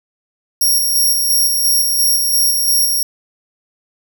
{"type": "tone with tremolo", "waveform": "5% pulse", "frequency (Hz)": 5588, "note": "F8", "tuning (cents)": 0, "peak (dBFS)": -5, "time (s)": [0.61, 3.03], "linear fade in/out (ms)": 5, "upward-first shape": "square", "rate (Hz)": 2.9, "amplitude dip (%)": 30, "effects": []}